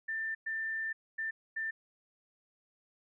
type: tone bursts at uneven times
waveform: sine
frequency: 1785 Hz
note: A6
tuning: 24 cents sharp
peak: -33 dBFS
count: 4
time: 0.08-0.35 / 0.46-0.93 / 1.18-1.31 / 1.56-1.71 s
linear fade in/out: 10 ms
effects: none